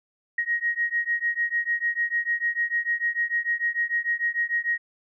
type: beating tone pair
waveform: sine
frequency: 1880 / 1886.7 Hz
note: A#6 / A#6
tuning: +14 / +20 cents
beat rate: 6.7 Hz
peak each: -26 dBFS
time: 0.38-4.78 s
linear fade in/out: 5 ms
effects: none

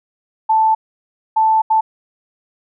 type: tone bursts at uneven times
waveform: sine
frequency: 880 Hz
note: A5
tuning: in tune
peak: -10 dBFS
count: 3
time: 0.49-0.75 / 1.36-1.62 / 1.7-1.81 s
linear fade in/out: 10 ms
effects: none

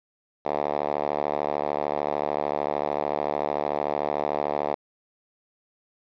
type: tone with band-pass filter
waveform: 5% pulse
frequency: 73.42 Hz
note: D2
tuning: in tune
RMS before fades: -27 dBFS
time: 0.45-4.75 s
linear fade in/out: 10 ms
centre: 680 Hz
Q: 1.5
effects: resampled to 11025 Hz + 8-bit

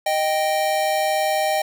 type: tone pair together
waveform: square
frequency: 621.5 / 783 Hz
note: D#5 / G5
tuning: -2 / -2 cents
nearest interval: major third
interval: 400 cents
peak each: -22 dBFS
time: 0.06-1.62 s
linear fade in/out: 5 ms
effects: none

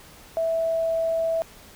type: tone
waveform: sine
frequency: 656 Hz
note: E5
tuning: 9 cents flat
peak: -21 dBFS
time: 0.37-1.42 s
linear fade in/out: 0 ms
effects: pink hiss -48 dBFS RMS until 1.75 s

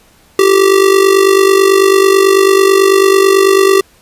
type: tone with amplitude modulation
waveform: square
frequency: 388.5 Hz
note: G4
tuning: 16 cents flat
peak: -3 dBFS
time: 0.39-3.81 s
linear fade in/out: 2 ms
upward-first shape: sine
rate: 49.1 Hz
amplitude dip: 70%
effects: pink hiss -47 dBFS RMS until 4.01 s + resampled to 32000 Hz

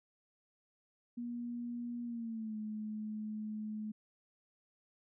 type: tone with pitch glide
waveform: sine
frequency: 239.2 to 214.3 Hz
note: A#3 to A3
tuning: +45 to -45 cents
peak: -38 dBFS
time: 1.17-3.92 s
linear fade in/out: 10 ms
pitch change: -190 cents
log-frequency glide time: 2.04-2.57 s
effects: none

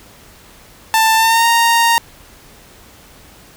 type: tone with pitch glide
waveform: sawtooth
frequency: 888 to 928.4 Hz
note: A5 to A#5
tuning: +16 to -7 cents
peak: -6 dBFS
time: 0.94-1.98 s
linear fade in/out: 0 ms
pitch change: +77 cents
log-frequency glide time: 1.16-1.46 s
effects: pink hiss -43 dBFS RMS until 3.56 s

